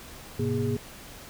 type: tone cluster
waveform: sine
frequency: 105.4 / 128.6 / 238.7 / 410.3 Hz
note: G#2 / C3 / A#3 / G#4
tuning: +26 / -30 / +41 / -21 cents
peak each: -30 dBFS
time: 0.39-0.77 s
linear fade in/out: 5 ms
effects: pink hiss -45 dBFS RMS until 1.29 s